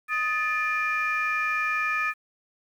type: tone cluster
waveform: sine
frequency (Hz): 1252 / 1752 / 2402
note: D#6 / A6 / D7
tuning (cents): +10 / -8 / +38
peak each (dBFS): -27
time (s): 0.08-2.14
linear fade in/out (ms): 50
effects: tanh soft clip ceiling -17 dBFS + 9-bit